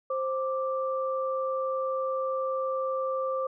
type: tone pair together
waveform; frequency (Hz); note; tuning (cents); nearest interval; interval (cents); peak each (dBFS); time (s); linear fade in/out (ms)
sine; 526 / 1174.7; C5 / D6; +9 / 0; octave + major second; 1391; -28 / -32; 0.1-3.47; 5
effects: none